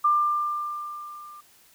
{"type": "tone with level ramp", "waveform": "sine", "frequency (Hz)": 1192, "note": "D6", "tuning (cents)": 25, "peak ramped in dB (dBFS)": [-16, -42], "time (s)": [0.04, 1.41], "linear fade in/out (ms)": 10, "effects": ["white hiss -57 dBFS RMS until 1.74 s"]}